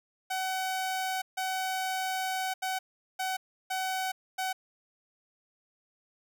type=tone bursts at uneven times; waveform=sawtooth; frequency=754 Hz; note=F#5; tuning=32 cents sharp; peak=-26 dBFS; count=6; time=0.3-1.22 / 1.37-2.54 / 2.62-2.79 / 3.19-3.37 / 3.7-4.12 / 4.38-4.53 s; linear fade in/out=10 ms; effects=none